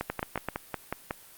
two click trains, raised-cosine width 0.5 ms, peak -15 / -14 dBFS, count 7 / 4, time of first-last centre 0.01-1.109 / 0.1-0.487 s, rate 5.46 / 7.76 Hz, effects white hiss -52 dBFS RMS until 1.37 s + Opus 48 kbps

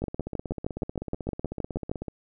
two click trains, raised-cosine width 2 ms, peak -20 / -15 dBFS, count 34 / 13, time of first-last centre 0.02-2.083 / 0.04-1.915 s, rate 16 / 6.4 Hz, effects none

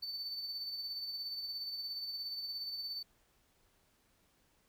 triangle tone with tremolo, 4526 Hz, C#8, 35 cents sharp, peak -36 dBFS, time 0.02-3.03 s, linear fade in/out 10 ms, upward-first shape sine, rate 17 Hz, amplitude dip 40%, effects pink hiss -72 dBFS RMS until 4.68 s

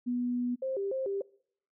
sine tone, 245 Hz, B3, 14 cents flat, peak -28 dBFS, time 0.06-0.56 s, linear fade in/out 20 ms
sine tone with vibrato, 457.1 Hz, A#4, 34 cents flat, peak -30 dBFS, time 0.62-1.22 s, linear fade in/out 5 ms, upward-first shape square, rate 3.4 Hz, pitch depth 250 cents each way
effects noise-tail reverb RT60 0.6 s tail -23 dB re dry

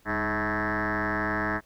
sine tone with frequency modulation, 977 Hz, B5, 19 cents flat, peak -24 dBFS, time 0.05-1.61 s, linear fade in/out 50 ms, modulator 111 Hz, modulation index 7.9, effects tanh soft clip ceiling -20 dBFS + pink hiss -62 dBFS RMS until 1.65 s

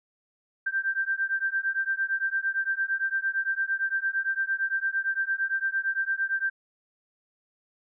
sine beating tone pair, 1568 / 1576.8 Hz, G6 / G6, 0 / +10 cents, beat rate 8.8 Hz, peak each -28 dBFS, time 0.66-6.5 s, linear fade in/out 10 ms, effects none

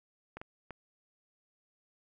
clicks, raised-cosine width 0.5 ms, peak -28 dBFS, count 3, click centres 0.37 / 0.415 / 0.707 s, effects none

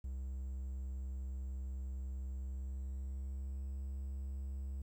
triangle tone with pitch glide, 65.41 to 67.37 Hz, C2 to C#2, 0 to -49 cents, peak -37 dBFS, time 0.04-4.82 s, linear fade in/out 5 ms, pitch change +51 cents, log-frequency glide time 2.34-3.83 s, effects 12-bit

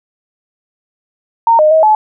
sine tone with pitch steps, 919 / 614 / 636 / 859 Hz, A#5 / D#5 / D#5 / A5, -25 / -23 / +38 / -42 cents, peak -5 dBFS, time 1.47-1.95 s, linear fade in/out 2 ms, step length 120 ms, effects none

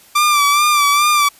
sawtooth tone with vibrato, 1174.7 Hz, D6, in tune, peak -7 dBFS, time 0.15-1.29 s, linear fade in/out 10 ms, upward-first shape sine, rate 2.4 Hz, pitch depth 48 cents each way, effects white hiss -46 dBFS RMS until 1.39 s + resampled to 32000 Hz

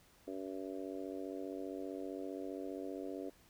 harmonic tone, 95.2 Hz, F#2, 50 cents sharp, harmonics 3 / 4 / 5 / 6 / 7, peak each -44 / -46 / -48 / -50 / -51 dBFS, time 0.27-3.3 s, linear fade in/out 10 ms, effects pink hiss -66 dBFS RMS until 3.49 s

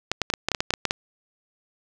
clicks, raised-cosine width 0.2 ms, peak -5 dBFS, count 12, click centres 0.116 / 0.217 / 0.301 / 0.338 / 0.486 / 0.517 / 0.548 / 0.605 / 0.706 / 0.738 / 0.853 / 0.909 s, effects none

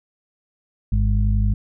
harmonic tone, 51.5 Hz, G#1, 14 cents flat, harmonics 1 / 2 / 4, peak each -17 / -20 / -27 dBFS, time 0.92-1.54 s, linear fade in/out 5 ms, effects none

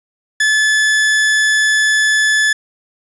40% pulse tone, 1728 Hz, A6, 32 cents flat, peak -10 dBFS, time 0.4-2.53 s, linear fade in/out 5 ms, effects resampled to 24000 Hz + 8-bit

